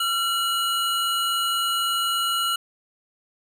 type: tone pair together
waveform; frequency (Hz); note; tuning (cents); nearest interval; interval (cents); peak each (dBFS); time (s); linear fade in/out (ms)
square; 1364.1 / 2914; F6 / F#7; -41 / -27; octave + minor second; 1314; -25; 0-2.56; 5
effects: none